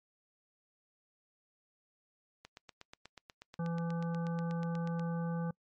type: click train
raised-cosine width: 0.2 ms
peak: -31 dBFS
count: 22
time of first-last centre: 2.45-4.995 s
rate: 8.25 Hz
type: harmonic tone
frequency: 168.2 Hz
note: E3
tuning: 35 cents sharp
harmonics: 1 / 3 / 5 / 7 / 9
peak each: -33 / -43 / -47 / -50 / -52 dBFS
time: 3.59-5.51 s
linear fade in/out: 5 ms
effects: noise-tail reverb RT60 0.1 s tail -25 dB re dry + MP3 64 kbps